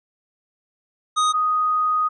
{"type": "tone pair in turn", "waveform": ["square", "sine"], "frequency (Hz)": [1246, 1246], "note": ["D#6", "D#6"], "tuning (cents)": [2, 2], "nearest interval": "unison", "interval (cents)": 0, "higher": "neither", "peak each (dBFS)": -17, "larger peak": "neither", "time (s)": [[1.16, 1.33], [1.33, 2.09]], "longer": "second", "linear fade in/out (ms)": 20, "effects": ["resampled to 22050 Hz"]}